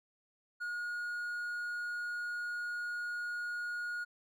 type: tone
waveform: triangle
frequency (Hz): 1440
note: F#6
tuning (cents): -47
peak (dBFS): -34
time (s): 0.6-4.05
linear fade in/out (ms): 20
effects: none